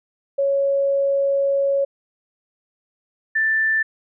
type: tone pair in turn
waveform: sine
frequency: 554.4 / 1769.3 Hz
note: C#5 / A6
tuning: 0 / +9 cents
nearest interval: octave + minor sixth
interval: 2009 cents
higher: second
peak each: -16 dBFS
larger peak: neither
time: 0.38-1.85 / 3.35-3.83 s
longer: first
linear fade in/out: 10 ms
effects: none